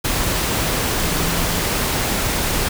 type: tone in noise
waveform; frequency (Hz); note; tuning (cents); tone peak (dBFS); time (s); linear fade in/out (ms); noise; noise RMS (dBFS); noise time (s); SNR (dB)
sine; 166.3; E3; +16; -26; 1.01-1.6; 10; pink; -20; 0.04-2.69; -9
effects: none